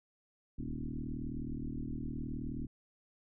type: tone with frequency modulation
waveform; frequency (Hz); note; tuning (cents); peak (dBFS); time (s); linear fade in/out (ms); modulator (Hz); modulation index
sine; 133.5; C3; +35; -36; 0.58-2.67; 10; 39.2; 4.3
effects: none